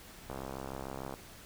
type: click train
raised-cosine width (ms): 1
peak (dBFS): -26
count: 57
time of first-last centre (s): 0.3-1.14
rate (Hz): 66.7
effects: pink hiss -52 dBFS RMS until 1.45 s